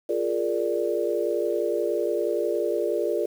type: chord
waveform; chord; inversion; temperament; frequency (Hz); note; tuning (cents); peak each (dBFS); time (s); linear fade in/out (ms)
sine; Bb dominant seventh; second; equal; 349.2 / 415.3 / 466.2 / 587.3; F4 / Ab4 / Bb4 / D5; 0 / 0 / 0 / 0; -28; 0.09-3.26; 5
effects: 8-bit